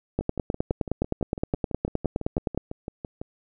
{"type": "two click trains", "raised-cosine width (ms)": 2, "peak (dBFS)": [-19, -10], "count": [19, 24], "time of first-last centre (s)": [[0.21, 3.215], [0.19, 2.576]], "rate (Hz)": [5.99, 9.64], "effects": []}